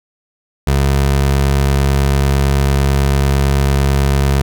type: tone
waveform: 25% pulse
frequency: 69 Hz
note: C#2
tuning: 7 cents flat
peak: -7 dBFS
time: 0.67-4.42 s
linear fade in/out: 5 ms
effects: none